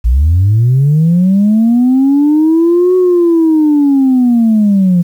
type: linear two-way sweep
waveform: sine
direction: up then down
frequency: 54 to 370 to 170.9 Hz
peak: -4 dBFS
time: 0.04-5.03 s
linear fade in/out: 20 ms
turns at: 2.96 s
effects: tanh soft clip ceiling -3 dBFS + 7-bit